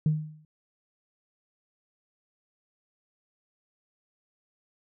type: tone with exponential decay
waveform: sine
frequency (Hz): 154.1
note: D#3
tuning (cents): -16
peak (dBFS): -17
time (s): 0.06-0.45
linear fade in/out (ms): 2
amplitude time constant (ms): 84
effects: tanh soft clip ceiling -16 dBFS